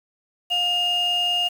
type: tone pair together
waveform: sine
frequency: 710 / 2835 Hz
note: F5 / F7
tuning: +28 / +25 cents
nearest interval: 2 octaves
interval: 2397 cents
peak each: -26 / -18 dBFS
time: 0.5-1.49 s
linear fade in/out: 20 ms
effects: tanh soft clip ceiling -16 dBFS + 7-bit